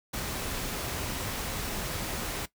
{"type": "noise", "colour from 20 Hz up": "pink", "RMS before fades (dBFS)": -34, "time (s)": [0.13, 2.46], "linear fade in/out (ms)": 10, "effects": ["noise-tail reverb RT60 0.1 s tail -17 dB re dry"]}